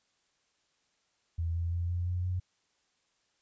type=tone with pitch steps; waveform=sine; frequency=83.4 / 84.86 / 86.34 / 87.85 / 89.39 / 90.95 Hz; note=E2 / F2 / F2 / F2 / F2 / F#2; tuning=+21 / -49 / -19 / +11 / +41 / -29 cents; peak=-29 dBFS; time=1.38-2.4 s; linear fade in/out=10 ms; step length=170 ms; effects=white hiss -74 dBFS RMS until 3.41 s + resampled to 16000 Hz